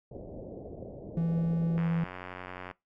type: low-pass noise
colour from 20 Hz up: white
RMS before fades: -43 dBFS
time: 0.11-1.79 s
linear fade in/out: 5 ms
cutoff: 620 Hz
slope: 48 dB/octave
type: tone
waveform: triangle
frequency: 166.4 Hz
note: E3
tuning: 17 cents sharp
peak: -24 dBFS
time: 1.17-2.04 s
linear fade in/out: 2 ms
type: click train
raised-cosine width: 0.5 ms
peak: -25 dBFS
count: 86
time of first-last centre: 1.78-2.712 s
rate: 91.2 Hz
effects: noise-tail reverb RT60 0.2 s tail -22 dB re dry